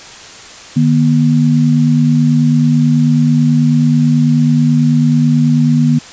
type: tone pair together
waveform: sine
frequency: 151.8 / 241 Hz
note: D#3 / B3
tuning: -42 / -42 cents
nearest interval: minor sixth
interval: 800 cents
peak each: -10 dBFS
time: 0.76-5.99 s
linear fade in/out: 10 ms
effects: white hiss -33 dBFS RMS until 6.12 s + resampled to 16000 Hz